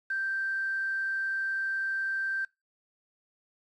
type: tone with quantisation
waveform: sine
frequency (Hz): 1568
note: G6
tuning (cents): 0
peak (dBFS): -28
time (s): 0.1-2.45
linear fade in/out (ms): 5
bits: 8
effects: noise-tail reverb RT60 0.2 s tail -21 dB re dry + low-pass 5000 Hz 12 dB/octave